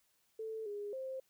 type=tone with pitch steps; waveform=sine; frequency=441.8 / 410.8 / 526 Hz; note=A4 / G#4 / C5; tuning=+7 / -19 / +9 cents; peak=-39 dBFS; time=0.39-1.2 s; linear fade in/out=5 ms; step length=270 ms; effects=white hiss -75 dBFS RMS until 1.29 s